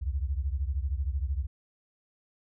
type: beating tone pair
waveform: sine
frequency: 64.9 / 77.9 Hz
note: C2 / D#2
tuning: -13 / +3 cents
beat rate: 13 Hz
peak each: -29 / -32 dBFS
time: 0.01-1.47 s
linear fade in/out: 20 ms
effects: none